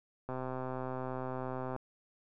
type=click train; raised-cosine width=1 ms; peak=-25 dBFS; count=191; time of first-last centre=0.29-1.763 s; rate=129 Hz; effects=none